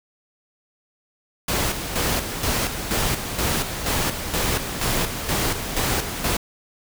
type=noise with tremolo; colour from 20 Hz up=pink; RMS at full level=-22 dBFS; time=1.48-6.37 s; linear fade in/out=5 ms; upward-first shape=square; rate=2.1 Hz; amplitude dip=55%; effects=none